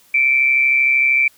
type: tone with amplitude modulation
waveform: sine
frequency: 2334 Hz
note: D7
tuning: 11 cents flat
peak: -9 dBFS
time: 0.14-1.28 s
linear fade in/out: 5 ms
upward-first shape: sine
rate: 133 Hz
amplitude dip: 55%
effects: white hiss -52 dBFS RMS until 1.37 s